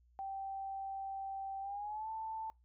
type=tone with pitch glide; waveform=sine; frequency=779 to 884.6 Hz; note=G5 to A5; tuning=-11 to +9 cents; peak=-39 dBFS; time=0.19-2.5 s; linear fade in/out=0 ms; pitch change=+220 cents; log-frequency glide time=1.61-2.09 s; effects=noise-tail reverb RT60 0.2 s tail -23 dB re dry + added 60 Hz sine -65 dBFS peak until 2.64 s